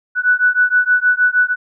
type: beating tone pair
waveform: sine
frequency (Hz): 1480 / 1486.4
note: F#6 / F#6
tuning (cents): 0 / +7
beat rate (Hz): 6.4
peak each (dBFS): -14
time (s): 0.15-1.56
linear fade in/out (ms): 50
effects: none